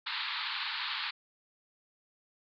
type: band-pass noise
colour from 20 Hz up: white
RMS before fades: -36 dBFS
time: 0.06-1.11 s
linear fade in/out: 10 ms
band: 860 to 4500 Hz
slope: 96 dB/octave
effects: none